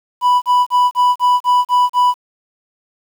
triangle tone bursts, 987.8 Hz, B5, in tune, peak -7 dBFS, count 8, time 0.21-2.142 s, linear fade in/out 50 ms, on 210 ms, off 36 ms, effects 7-bit

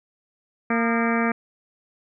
harmonic tone with a mistuned harmonic, 230.7 Hz, A#3, 18 cents flat, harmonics 1 / 2 / 3 / 4 / 5 / 6 / 7 / 8 / 9 / 10, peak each -22 / -28 / -29 / -33 / -29 / -33 / -31 / -32 / -34 / -32 dBFS, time 0.7-1.32 s, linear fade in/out 5 ms, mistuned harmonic 5, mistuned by +81 cents, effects none

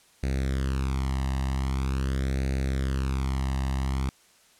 sawtooth tone with flanger, 66.5 Hz, C2, 29 cents sharp, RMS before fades -27 dBFS, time 0.23-4.09 s, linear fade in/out 0 ms, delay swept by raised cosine 0.47 to 1.05 ms, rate 0.44 Hz, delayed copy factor +0.8, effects white hiss -59 dBFS RMS until 4.59 s + low-pass 10000 Hz 12 dB/octave

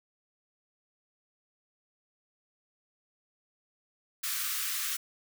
white high-pass noise, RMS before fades -33 dBFS, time 4.23-4.97 s, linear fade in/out 10 ms, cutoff 1100 Hz, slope 96 dB/octave, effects none

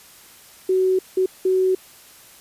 sine tone bursts at uneven times, 374.4 Hz, F#4, 20 cents sharp, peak -15 dBFS, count 3, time 0.69-0.99 / 1.17-1.26 / 1.45-1.75 s, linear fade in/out 5 ms, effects white hiss -47 dBFS RMS until 2.4 s + resampled to 32000 Hz

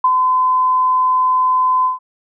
sine tone with ADSR envelope, 1020 Hz, C6, 44 cents flat, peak -8 dBFS, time 0.04-1.99 s, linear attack 5 ms, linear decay 52 ms, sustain -3 dB, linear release 140 ms, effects none

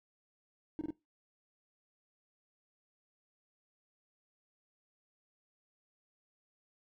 triangle tone bursts, 310 Hz, D#4, 6 cents flat, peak -31 dBFS, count 3, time 0.79-0.905 s, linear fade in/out 0 ms, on 21 ms, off 26 ms, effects noise-tail reverb RT60 0.2 s tail -21 dB re dry + tanh soft clip ceiling -30 dBFS

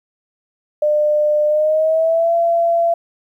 sine tone with pitch glide, 600 to 677.4 Hz, D5 to E5, +37 to +47 cents, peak -12 dBFS, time 0.82-2.94 s, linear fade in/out 5 ms, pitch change +210 cents, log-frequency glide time 1.47-2.34 s, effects 9-bit

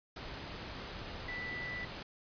sine tone in noise, 1975.5 Hz, B6, in tune, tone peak -39 dBFS, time 1.28-1.85 s, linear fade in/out 5 ms, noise pink, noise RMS -44 dBFS, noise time 0.16-2.03 s, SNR +2 dB, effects resampled to 11025 Hz

